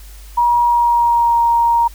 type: tone with pitch glide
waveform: sine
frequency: 955 to 936.4 Hz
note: A#5 to A#5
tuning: +42 to +8 cents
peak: -10 dBFS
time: 0.37-1.88 s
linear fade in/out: 10 ms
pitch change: -34 cents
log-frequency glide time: 0.6-1.4 s
effects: added 50 Hz sine -34 dBFS peak until 1.94 s + white hiss -44 dBFS RMS until 1.94 s